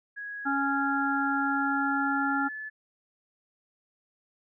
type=tone with pitch glide; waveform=sine; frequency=1661.2 to 1731.7 Hz; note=G#6 to A6; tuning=0 to -28 cents; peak=-35 dBFS; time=0.16-2.7 s; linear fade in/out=20 ms; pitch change=+72 cents; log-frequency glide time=1.38-2.45 s
type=harmonic tone; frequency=277.2 Hz; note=C#4; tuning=in tune; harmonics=1 / 3 / 5; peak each=-29 / -31 / -28 dBFS; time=0.45-2.49 s; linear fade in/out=20 ms
effects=none